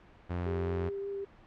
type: tone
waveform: sawtooth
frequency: 88 Hz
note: F2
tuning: 14 cents sharp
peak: -28 dBFS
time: 0.29-0.9 s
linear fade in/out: 20 ms
type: tone with vibrato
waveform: sine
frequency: 397.2 Hz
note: G4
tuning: 23 cents sharp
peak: -34 dBFS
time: 0.46-1.25 s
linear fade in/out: 10 ms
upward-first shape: triangle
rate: 5.2 Hz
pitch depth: 12 cents each way
effects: pink hiss -57 dBFS RMS until 1.46 s + low-pass 2000 Hz 12 dB/octave